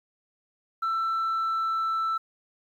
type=tone with pitch glide; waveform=sine; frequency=1334 to 1325.6 Hz; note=E6 to E6; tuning=+20 to +9 cents; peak=-22 dBFS; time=0.82-2.18 s; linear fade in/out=10 ms; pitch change=-11 cents; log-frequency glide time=1.05-2.03 s; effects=tanh soft clip ceiling -23 dBFS + 10-bit